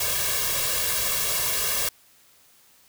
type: noise with comb filter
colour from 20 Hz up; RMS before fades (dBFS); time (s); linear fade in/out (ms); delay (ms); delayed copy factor
white; -25; 0-1.89; 5; 1.8; +0.9
effects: white hiss -57 dBFS RMS until 2.88 s